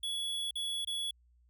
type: tone with dropouts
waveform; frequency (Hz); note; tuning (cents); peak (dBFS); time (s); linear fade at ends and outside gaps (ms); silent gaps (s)
square; 3381; G#7; +30; -34; 0.03-1.11; 5; 0.51-0.555 / 0.849-0.872
effects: added 60 Hz sine -63 dBFS peak until 1.49 s